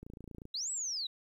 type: click train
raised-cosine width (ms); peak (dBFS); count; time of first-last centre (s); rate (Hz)
3; -34; 13; 0.03-0.454; 28.3
type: linear two-way sweep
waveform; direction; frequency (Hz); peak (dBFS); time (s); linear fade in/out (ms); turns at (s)
sine; up then down; 3768 to 8000 to 3768; -34; 0.54-1.07; 5; 0.71
effects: 11-bit